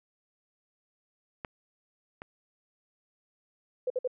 clicks, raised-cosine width 0.5 ms, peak -21 / -26 dBFS, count 2, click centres 1.448 / 2.219 s
sine tone bursts, 505 Hz, B4, 39 cents sharp, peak -26 dBFS, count 3, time 3.87-4.076 s, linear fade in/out 5 ms, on 32 ms, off 55 ms
effects none

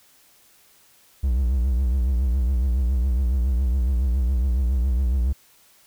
triangle tone with vibrato, 63.2 Hz, B1, 41 cents sharp, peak -16 dBFS, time 1.23-5.33 s, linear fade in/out 10 ms, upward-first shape triangle, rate 7.2 Hz, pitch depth 170 cents each way, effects white hiss -56 dBFS RMS until 5.86 s

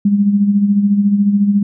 sine tone with tremolo, 202.6 Hz, G#3, 43 cents flat, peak -7 dBFS, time 0.05-1.63 s, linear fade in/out 5 ms, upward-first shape sine, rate 14 Hz, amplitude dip 55%, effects none

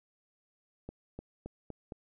accelerating click train, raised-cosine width 2 ms, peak -28 dBFS, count 5, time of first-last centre 0.89-1.922 s, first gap 300 ms, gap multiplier 0.9, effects none

